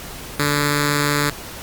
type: tone with notch filter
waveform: 5% pulse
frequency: 145.7 Hz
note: D3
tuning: 13 cents flat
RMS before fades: -19 dBFS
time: 0.39-1.3 s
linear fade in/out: 5 ms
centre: 730 Hz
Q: 1
effects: pink hiss -34 dBFS RMS until 1.62 s + Opus 48 kbps